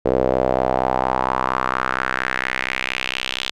sawtooth tone with band-pass filter sweep, 64.3 Hz, C2, 30 cents flat, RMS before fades -21 dBFS, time 0.05-3.51 s, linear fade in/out 10 ms, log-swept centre 480 to 3400 Hz, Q 3, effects none

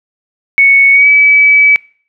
sine tone with pitch glide, 2217 to 2290 Hz, C#7 to D7, 0 to -44 cents, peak -3 dBFS, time 0.58-1.76 s, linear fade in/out 0 ms, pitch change +56 cents, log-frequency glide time 0.92-1.08 s, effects noise-tail reverb RT60 0.5 s tail -25 dB re dry

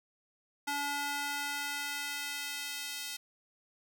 square tone with high-pass filter sweep, 287.1 Hz, D4, 39 cents flat, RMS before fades -37 dBFS, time 0.67-3.17 s, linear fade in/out 10 ms, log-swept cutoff 820 to 3300 Hz, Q 0.95, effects none

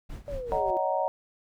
brown noise with tremolo, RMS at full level -37 dBFS, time 0.09-0.71 s, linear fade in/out 10 ms, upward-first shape sine, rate 5 Hz, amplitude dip 80%
sine exponential sweep, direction down, 587.3 to 349.9 Hz, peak -33 dBFS, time 0.28-0.77 s, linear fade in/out 0 ms
sine chord, D# minor seventh, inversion third, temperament just, 560 / 622.3 / 746.7 / 933.4 Hz, C#5 / D#5 / F#5 / A#5, +18 / 0 / +16 / +2 cents, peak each -30 dBFS, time 0.52-1.08 s, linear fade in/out 0 ms
effects none

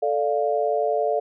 sine chord, D minor, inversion second, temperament equal, 440 / 587.3 / 698.5 Hz, A4 / D5 / F5, 0 / 0 / 0 cents, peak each -24 dBFS, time 0.02-1.2 s, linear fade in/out 10 ms, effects none

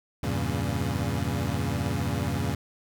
25% pulse chord, E diminished seventh, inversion none, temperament equal with one note detuned, 82.41 / 97.55 / 116.54 / 138.59 Hz, E2 / G2 / Bb2 / Db3, 0 / -8 / 0 / 0 cents, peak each -28 dBFS, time 0.23-2.55 s, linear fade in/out 5 ms, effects none

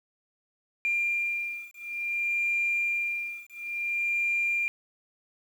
sine beating tone pair, 2391 / 2391.57 Hz, D7 / D7, +30 / +31 cents, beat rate 0.57 Hz, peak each -29 dBFS, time 0.85-4.68 s, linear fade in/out 0 ms, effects tanh soft clip ceiling -19 dBFS + 9-bit

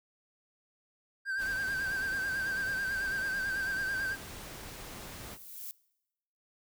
triangle tone with vibrato, 1568 Hz, G6, in tune, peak -29 dBFS, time 1.25-4.17 s, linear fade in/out 50 ms, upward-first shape sine, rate 9.1 Hz, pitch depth 47 cents each way
pink noise, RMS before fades -45 dBFS, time 1.37-5.38 s, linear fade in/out 50 ms
violet noise with exponential growth, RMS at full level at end -40 dBFS, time 4.56-5.71 s, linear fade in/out 0 ms, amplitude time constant 250 ms
effects noise-tail reverb RT60 0.9 s tail -22 dB re dry

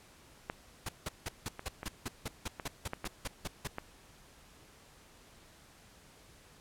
clicks, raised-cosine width 0.5 ms, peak -20 / -26 / -25 / -24 / -21 / -23 / -22 dBFS, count 7, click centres 0.499 / 1.594 / 1.831 / 2.598 / 2.934 / 3.044 / 3.784 s
pink noise bursts, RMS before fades -37 dBFS, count 15, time 0.86-3.675 s, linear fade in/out 5 ms, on 29 ms, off 170 ms
effects pink hiss -59 dBFS RMS until 6.6 s + low-pass 12000 Hz 12 dB/octave

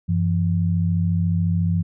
sine tone pair together, 94.8 / 168.91 Hz, F#2 / E3, +43 / +43 cents, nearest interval minor seventh, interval 1000 cents, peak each -20 dBFS, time 0.08-1.83 s, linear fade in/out 20 ms, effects none

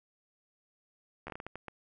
slowing click train, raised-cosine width 0.5 ms, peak -26 dBFS, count 9, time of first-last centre 1.27-1.683 s, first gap 12 ms, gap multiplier 1.4, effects none

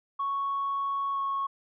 sine tone with pitch glide, 1108.7 to 1099.8 Hz, C#6 to C#6, 0 to -14 cents, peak -26 dBFS, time 0.19-1.47 s, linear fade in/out 10 ms, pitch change -14 cents, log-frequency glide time 1.12-1.19 s, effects tanh soft clip ceiling -23 dBFS

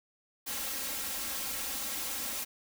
white noise with comb filter, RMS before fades -36 dBFS, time 0.46-2.45 s, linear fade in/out 20 ms, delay 3.7 ms, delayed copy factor +0.85, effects none

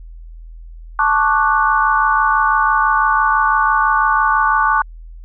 sine chord, D major seventh, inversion second, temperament equal, 880 / 1108.7 / 1174.7 / 1480 Hz, A5 / C#6 / D6 / F#6, 0 / 0 / 0 / 0 cents, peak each -17 dBFS, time 0.99-4.82 s, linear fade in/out 2 ms, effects added 41 Hz sine -32 dBFS peak until 5.24 s

